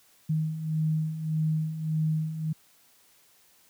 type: beating tone pair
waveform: sine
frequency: 155.56 / 157.26 Hz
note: D#3 / D#3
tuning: 0 / +19 cents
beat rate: 1.7 Hz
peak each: -32 / -26 dBFS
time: 0.29-2.53 s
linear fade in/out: 10 ms
effects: white hiss -61 dBFS RMS until 3.69 s + high-pass 60 Hz 12 dB/octave